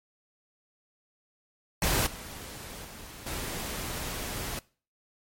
pink noise with level steps, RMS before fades -26 / -42 / -45 / -35 dBFS, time 1.82-4.59 s, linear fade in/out 2 ms, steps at 2.06 / 2.84 / 3.26 s, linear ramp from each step 10 ms, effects noise-tail reverb RT60 0.4 s tail -22 dB re dry + MP3 64 kbps

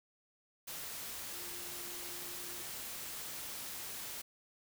sine tone in noise, 351 Hz, F4, 9 cents sharp, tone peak -55 dBFS, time 1.33-2.62 s, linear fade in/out 10 ms, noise white, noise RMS -44 dBFS, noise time 0.67-4.22 s, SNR -14 dB, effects none

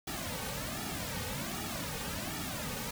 pink noise with flanger, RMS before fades -38 dBFS, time 0.07-2.91 s, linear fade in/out 5 ms, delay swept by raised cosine 1.9 to 3 ms, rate 1.3 Hz, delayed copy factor -0.85, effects none

